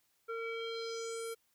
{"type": "tone with low-pass filter sweep", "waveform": "square", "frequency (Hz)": 456.7, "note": "A#4", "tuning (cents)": -36, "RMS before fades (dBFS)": -40, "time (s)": [0.28, 1.35], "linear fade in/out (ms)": 20, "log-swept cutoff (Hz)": [1600, 12000], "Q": 3.7, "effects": ["white hiss -75 dBFS RMS until 1.54 s"]}